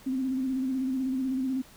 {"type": "tone with vibrato", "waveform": "sine", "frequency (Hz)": 261.6, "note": "C4", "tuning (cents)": 0, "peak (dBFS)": -26, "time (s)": [0.06, 1.62], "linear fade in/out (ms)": 10, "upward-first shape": "square", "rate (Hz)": 16, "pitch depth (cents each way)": 37, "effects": ["pink hiss -53 dBFS RMS until 1.76 s"]}